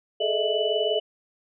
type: tone cluster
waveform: sine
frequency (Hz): 420.3 / 439.8 / 610 / 656 / 2972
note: G#4 / A4 / D#5 / E5 / F#7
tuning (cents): +21 / -1 / -34 / -9 / +7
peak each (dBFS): -28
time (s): 0.2-1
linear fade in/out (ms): 10
effects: none